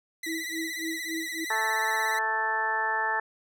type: tone with vibrato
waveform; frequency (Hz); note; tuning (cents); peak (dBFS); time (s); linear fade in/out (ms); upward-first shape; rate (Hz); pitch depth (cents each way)
sawtooth; 1975.5; B6; 0; -29; 0.23-2.19; 5; sine; 17; 56
type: tone with tremolo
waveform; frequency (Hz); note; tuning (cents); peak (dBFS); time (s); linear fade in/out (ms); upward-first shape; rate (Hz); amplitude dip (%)
sine; 325.2; E4; -23; -30; 0.26-1.45; 10; sine; 3.6; 100
type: harmonic tone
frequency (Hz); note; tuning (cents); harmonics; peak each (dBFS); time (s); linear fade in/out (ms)
220; A3; 0; 2 / 3 / 4 / 5 / 6 / 7 / 8; -39 / -40 / -29 / -37 / -35 / -40 / -28; 1.5-3.2; 5
effects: none